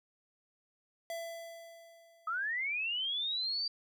square tone with exponential decay, 669 Hz, E5, 25 cents sharp, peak -37 dBFS, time 1.1-2.85 s, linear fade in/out 1 ms, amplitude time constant 380 ms
sine linear sweep, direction up, 1244.5 to 4699 Hz, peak -32 dBFS, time 2.27-3.68 s, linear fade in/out 5 ms
effects none

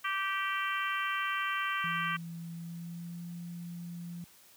harmonic tone, 389.4 Hz, G4, 12 cents flat, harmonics 3 / 4 / 5 / 6 / 7 / 8, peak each -34 / -36 / -38 / -40 / -41 / -42 dBFS, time 0.04-2.17 s, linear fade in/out 10 ms
sine tone with pitch glide, 167.8 to 172.42 Hz, E3 to F3, +31 to -22 cents, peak -39 dBFS, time 1.84-4.24 s, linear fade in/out 0 ms, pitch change +47 cents, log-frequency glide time 2.53-3.23 s
effects white hiss -59 dBFS RMS until 4.56 s + high-pass 60 Hz 12 dB/octave

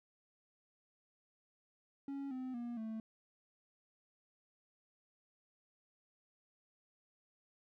triangle tone with pitch steps, 277.2 / 257.1 / 238.5 / 221.3 Hz, C#4 / C4 / A#3 / A3, 0 / -30 / +40 / +10 cents, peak -38 dBFS, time 2.08-3 s, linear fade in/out 2 ms, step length 230 ms, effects none

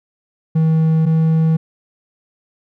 triangle tone pair in turn, 159.9 / 160.58 Hz, D#3 / E3, +48 / -45 cents, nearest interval unison, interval 7 cents, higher second, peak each -9 dBFS, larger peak neither, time 0.55-1.06 / 1.06-1.57 s, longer neither, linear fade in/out 10 ms, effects none

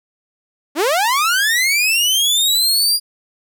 sawtooth linear sweep, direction up, 265.4 to 4862 Hz, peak -10 dBFS, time 0.75-3 s, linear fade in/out 50 ms, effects none

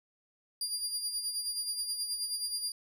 25% pulse tone with tremolo, 4803 Hz, D8, 38 cents sharp, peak -26 dBFS, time 0.61-2.72 s, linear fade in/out 2 ms, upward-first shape sine, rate 9.4 Hz, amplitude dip 55%, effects none

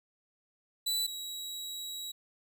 sawtooth tone pair in turn, 3967 / 3872 Hz, B7 / B7, +7 / -35 cents, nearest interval unison, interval 42 cents, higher first, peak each -26 / -35 dBFS, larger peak first, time 0.86-1.07 / 1.07-2.12 s, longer second, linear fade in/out 10 ms, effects none

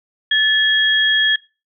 sine tone pair together, 1740 / 3287 Hz, A6 / G#7, -20 / -19 cents, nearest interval major seventh, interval 1101 cents, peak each -15 dBFS, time 0.31-1.36 s, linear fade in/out 5 ms, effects noise-tail reverb RT60 0.3 s tail -21 dB re dry

